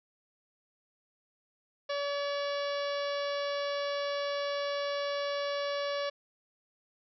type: harmonic tone with a mistuned harmonic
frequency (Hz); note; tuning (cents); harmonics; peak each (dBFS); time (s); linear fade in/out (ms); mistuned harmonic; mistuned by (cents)
570; C#5; +48; 1 / 2 / 3 / 4 / 5 / 6 / 7 / 8 / 9 / 10; -32 / -39 / -42 / -46 / -46 / -45 / -47 / -48 / -52 / -51; 1.89-6.1; 10; 10; -38
effects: none